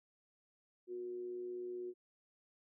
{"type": "tone with amplitude modulation", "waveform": "sine", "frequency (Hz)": 362.7, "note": "F#4", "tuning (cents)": -34, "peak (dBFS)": -39, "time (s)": [0.87, 1.94], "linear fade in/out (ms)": 50, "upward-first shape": "sine", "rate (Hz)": 116, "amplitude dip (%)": 35, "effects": []}